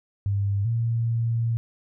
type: tone pair in turn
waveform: sine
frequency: 100 / 115.66 Hz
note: G2 / A#2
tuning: +35 / -13 cents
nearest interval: minor third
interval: 252 cents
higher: second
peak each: -21 dBFS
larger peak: neither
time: 0.26-0.65 / 0.65-1.57 s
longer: second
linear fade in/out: 0 ms
effects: none